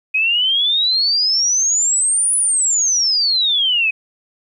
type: exponential two-way sweep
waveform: sine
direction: up then down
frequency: 2508 to 10030 to 2508 Hz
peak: -13 dBFS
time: 0.14-3.91 s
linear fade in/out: 10 ms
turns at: 2.36 s
effects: 9-bit